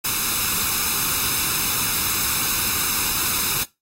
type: noise with comb filter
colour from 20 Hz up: white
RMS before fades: -22 dBFS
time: 0.04-3.64 s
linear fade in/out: 10 ms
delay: 0.78 ms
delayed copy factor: +0.7
effects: noise-tail reverb RT60 0.2 s tail -18 dB re dry + AAC 48 kbps